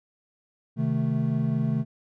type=chord; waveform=triangle; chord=A diminished; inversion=first; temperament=equal; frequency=130.81 / 155.56 / 220 Hz; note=C3 / Eb3 / A3; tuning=0 / 0 / 0 cents; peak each=-25 dBFS; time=0.76-1.85 s; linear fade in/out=50 ms; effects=none